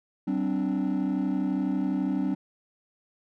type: chord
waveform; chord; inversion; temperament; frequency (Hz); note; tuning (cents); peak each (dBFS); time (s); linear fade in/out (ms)
triangle; G suspended fourth; none; equal with one note detuned; 191.41 / 261.6 / 293.7; G3 / C4 / D4; -41 / 0 / 0; -26; 0.27-2.35; 10
effects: tanh soft clip ceiling -18 dBFS